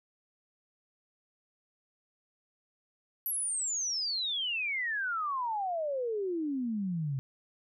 sine exponential sweep, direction down, 11910 to 129.9 Hz, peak -30 dBFS, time 3.26-7.19 s, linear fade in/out 0 ms, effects none

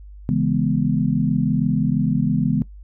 sine chord, C# minor seventh, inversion none, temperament equal, 138.59 / 164.81 / 207.7 / 246.9 Hz, C#3 / E3 / G#3 / B3, 0 / 0 / 0 / 0 cents, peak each -22 dBFS, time 0.29-2.62 s, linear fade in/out 0 ms, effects noise-tail reverb RT60 0.1 s tail -19 dB re dry + added 50 Hz sine -37 dBFS peak until 2.83 s

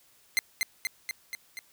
sawtooth tone with echo, 2077 Hz, C7, 13 cents flat, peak -18 dBFS, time 0.37-0.39 s, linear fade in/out 0 ms, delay 240 ms, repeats 5, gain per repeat -3 dB, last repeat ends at 1.59 s, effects white hiss -62 dBFS RMS until 1.72 s

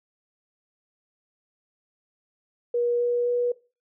sine tone with pitch steps, 479.5 / 482.6 / 485.6 Hz, A#4 / B4 / B4, +49 / -40 / -29 cents, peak -21 dBFS, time 2.74-3.52 s, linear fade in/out 5 ms, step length 260 ms, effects noise-tail reverb RT60 0.3 s tail -19 dB re dry

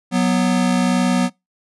square tone pair together, 184.37 / 246.1 Hz, F#3 / B3, -6 / -6 cents, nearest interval perfect fourth, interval 500 cents, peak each -18 dBFS, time 0.11-1.3 s, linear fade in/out 50 ms, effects noise-tail reverb RT60 0.2 s tail -24 dB re dry + resampled to 24000 Hz

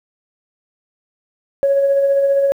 sine tone with tremolo, 554.4 Hz, C#5, in tune, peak -9 dBFS, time 1.63-2.52 s, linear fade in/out 0 ms, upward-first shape sine, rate 15 Hz, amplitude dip 35%, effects tanh soft clip ceiling -7 dBFS + 8-bit

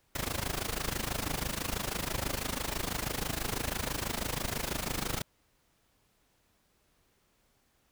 pink noise with amplitude modulation, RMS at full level -31 dBFS, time 0.15-5.22 s, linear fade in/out 5 ms, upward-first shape sine, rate 26.1 Hz, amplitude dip 85%, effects pink hiss -71 dBFS RMS until 7.91 s

